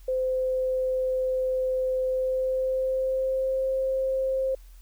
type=tone with pitch glide; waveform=sine; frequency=516 to 528.1 Hz; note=C5 to C5; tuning=-24 to +16 cents; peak=-23 dBFS; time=0.08-4.55 s; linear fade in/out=5 ms; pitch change=+40 cents; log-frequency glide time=2.07-3.69 s; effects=added 42 Hz sine -45 dBFS peak until 4.81 s + white hiss -61 dBFS RMS until 4.81 s